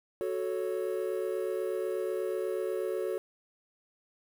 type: chord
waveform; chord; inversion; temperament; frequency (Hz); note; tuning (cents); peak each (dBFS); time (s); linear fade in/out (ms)
triangle; F# minor; none; equal with one note detuned; 370 / 438.2 / 554.4; F#4 / A4 / C#5; 0 / -7 / 0; -31 / -32 / -34; 0.21-3.18; 0
effects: tanh soft clip ceiling -19 dBFS + 9-bit